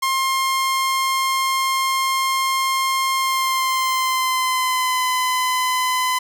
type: tone with pitch glide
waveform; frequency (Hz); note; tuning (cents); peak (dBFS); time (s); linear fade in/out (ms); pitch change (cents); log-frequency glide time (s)
sawtooth; 1063 to 1015; C6 to B5; +27 to +47; -14; 0.02-6.19; 10; -80; 3.16-5.04
effects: none